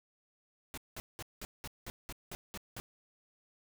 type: noise bursts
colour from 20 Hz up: pink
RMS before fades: -43 dBFS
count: 10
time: 0.74-2.8 s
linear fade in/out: 0 ms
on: 35 ms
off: 190 ms
effects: none